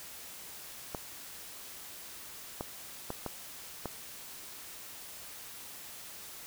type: clicks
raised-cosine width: 1 ms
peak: -21 dBFS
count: 5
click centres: 0.948 / 2.609 / 3.104 / 3.263 / 3.857 s
effects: white hiss -47 dBFS RMS until 6.46 s